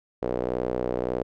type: tone with band-pass filter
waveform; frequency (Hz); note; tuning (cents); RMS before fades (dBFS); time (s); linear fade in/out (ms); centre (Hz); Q
sawtooth; 61.74; B1; 0; -28; 0.22-1.23; 5; 480; 2.7
effects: none